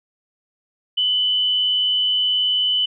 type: tone with frequency modulation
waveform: sine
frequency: 3000 Hz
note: F#7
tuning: 23 cents sharp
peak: -16 dBFS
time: 0.97-2.86 s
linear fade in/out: 10 ms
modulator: 98.7 Hz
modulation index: 0.45
effects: none